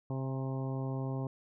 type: harmonic tone with a mistuned harmonic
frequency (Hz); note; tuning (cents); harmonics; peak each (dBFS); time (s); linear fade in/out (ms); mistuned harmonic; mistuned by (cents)
132.8; C3; +26; 1 / 2 / 3 / 4 / 5 / 6 / 7 / 8; -34 / -40 / -44 / -46 / -48 / -50 / -51 / -52; 0.1-1.27; 2; 6; +36
effects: none